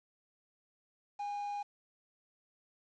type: tone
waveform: triangle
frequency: 818 Hz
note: G#5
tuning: 26 cents flat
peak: -34 dBFS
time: 1.19-1.63 s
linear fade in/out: 10 ms
effects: resampled to 16000 Hz + 10-bit